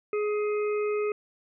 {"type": "harmonic tone", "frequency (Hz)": 419.2, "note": "G#4", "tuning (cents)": 16, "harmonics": [1, 3, 5, 6], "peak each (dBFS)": [-25, -37, -43, -41], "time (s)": [0.13, 1.12], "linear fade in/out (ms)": 2, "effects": []}